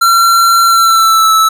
square tone with pitch glide, 1363 to 1309 Hz, F6 to E6, -43 to -13 cents, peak -6 dBFS, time 0.01-1.49 s, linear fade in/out 10 ms, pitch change -70 cents, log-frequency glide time 0.65-1.33 s, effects none

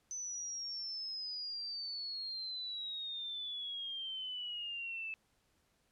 sine exponential sweep, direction down, 6080 to 2617 Hz, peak -39 dBFS, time 0.11-5.14 s, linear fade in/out 0 ms, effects pink hiss -75 dBFS RMS until 5.91 s + low-pass 12000 Hz 12 dB/octave

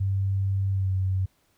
sine tone with pitch glide, 97.3 to 94.48 Hz, G2 to F#2, -12 to +37 cents, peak -22 dBFS, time 0-1.26 s, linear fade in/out 10 ms, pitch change -51 cents, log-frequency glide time 0.71-0.92 s, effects pink hiss -67 dBFS RMS until 1.57 s

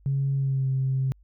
sine tone with pitch glide, 137.5 to 132.74 Hz, C#3 to C3, -14 to +25 cents, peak -21 dBFS, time 0.06-1.12 s, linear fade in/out 0 ms, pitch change -61 cents, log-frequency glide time 0.35-0.68 s, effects tanh soft clip ceiling -17 dBFS + added 50 Hz sine -53 dBFS peak until 1.23 s

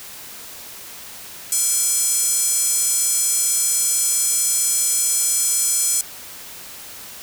square tone with high-pass filter, 467.8 Hz, A#4, 6 cents sharp, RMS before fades -19 dBFS, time 1.52-6.01 s, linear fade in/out 2 ms, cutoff 7800 Hz, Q 2.8, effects white hiss -37 dBFS RMS until 7.22 s

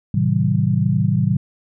sine chord, A diminished seventh, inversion none, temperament just, 110 / 132 / 158.4 / 190.08 Hz, A2 / C3 / Eb3 / Gb3, 0 / +16 / +31 / +47 cents, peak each -20 dBFS, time 0.14-1.37 s, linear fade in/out 5 ms, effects none

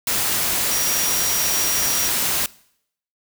sine tone in noise, 5710 Hz, F8, 37 cents sharp, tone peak -24 dBFS, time 0.71-2.08 s, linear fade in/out 2 ms, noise white, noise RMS -21 dBFS, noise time 0.07-2.46 s, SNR -6 dB, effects noise-tail reverb RT60 0.7 s tail -22 dB re dry

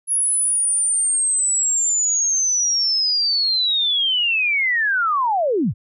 sine linear sweep, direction down, 10548 to 69.4 Hz, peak -16 dBFS, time 0.07-5.74 s, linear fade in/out 50 ms, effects none

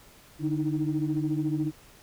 sine tone cluster, 147.8 / 304.1 / 318 Hz, D3 / D#4 / D#4, +11 / -40 / +38 cents, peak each -29 dBFS, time 0.39-1.72 s, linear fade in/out 50 ms, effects tanh soft clip ceiling -17 dBFS + pink hiss -54 dBFS RMS until 2.02 s

